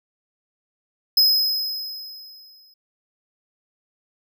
square tone with exponential decay, 5090 Hz, D#8, 39 cents sharp, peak -12 dBFS, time 1.17-2.74 s, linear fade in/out 5 ms, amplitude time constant 340 ms, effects none

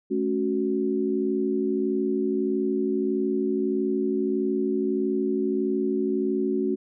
sine chord, F# minor, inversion first, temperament equal with one note detuned, 215.6 / 277.2 / 370 Hz, A3 / C#4 / F#4, -35 / 0 / 0 cents, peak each -28 / -27 / -25 dBFS, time 0.1-6.76 s, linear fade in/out 20 ms, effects none

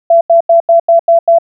sine tone bursts, 673 Hz, E5, 36 cents sharp, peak -3 dBFS, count 7, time 0.1-1.386 s, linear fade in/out 5 ms, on 110 ms, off 86 ms, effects none

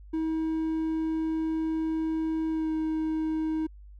triangle tone with pitch glide, 319.4 to 315.4 Hz, D#4 to D#4, +45 to +24 cents, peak -24 dBFS, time 0.13-3.67 s, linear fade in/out 10 ms, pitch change -21 cents, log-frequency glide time 2.5-2.7 s, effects added 50 Hz sine -45 dBFS peak until 3.99 s

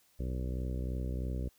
harmonic tone, 63.1 Hz, B1, 38 cents sharp, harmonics 1 / 2 / 3 / 4 / 5 / 6 / 7 / 8 / 9, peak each -34 / -40 / -44 / -46 / -48 / -50 / -51 / -52 / -53 dBFS, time 0.19-1.49 s, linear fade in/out 10 ms, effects white hiss -68 dBFS RMS until 1.58 s

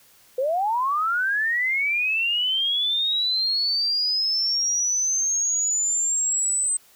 sine linear sweep, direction up, 493.9 to 8200 Hz, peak -20 dBFS, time 0.38-6.77 s, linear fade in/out 5 ms, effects white hiss -55 dBFS RMS until 6.95 s

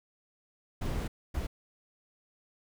brown noise bursts at uneven times, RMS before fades -33 dBFS, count 2, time 0.81-1.08 / 1.34-1.47 s, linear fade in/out 10 ms, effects none

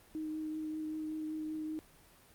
sine tone with vibrato, 311.1 Hz, D#4, in tune, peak -36 dBFS, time 0.15-1.79 s, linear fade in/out 0 ms, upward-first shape triangle, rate 5.2 Hz, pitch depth 14 cents each way, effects pink hiss -61 dBFS RMS until 2.34 s + Opus 32 kbps

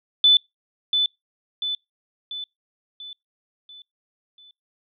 sine tone with echo, 3500 Hz, A7, 10 cents flat, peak -11 dBFS, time 0.24-0.37 s, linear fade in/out 2 ms, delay 690 ms, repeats 6, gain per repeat -6 dB, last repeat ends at 4.51 s, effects noise-tail reverb RT60 0.2 s tail -26 dB re dry

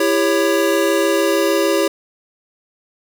square chord, C# diminished, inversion first, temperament just, 332.6 / 399.1 / 554.4 Hz, E4 / G4 / C#5, +16 / +31 / 0 cents, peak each -19 dBFS, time 0-1.88 s, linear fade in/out 5 ms, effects none

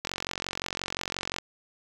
click train, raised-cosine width 0.2 ms, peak -13 dBFS, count 62, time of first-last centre 0.05-1.385 s, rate 45.7 Hz, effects 7-bit

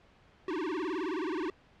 square tone with vibrato, 340.7 Hz, F4, 43 cents flat, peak -32 dBFS, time 0.48-1.5 s, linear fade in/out 2 ms, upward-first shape sine, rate 19 Hz, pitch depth 230 cents each way, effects pink hiss -61 dBFS RMS until 1.8 s + low-pass 3000 Hz 12 dB/octave

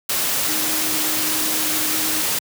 sine tone in noise, 310.9 Hz, D#4, 1 cent flat, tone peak -30 dBFS, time 0.48-2.22 s, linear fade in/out 5 ms, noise white, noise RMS -21 dBFS, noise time 0.09-2.39 s, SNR -12 dB, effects high-pass 100 Hz 12 dB/octave

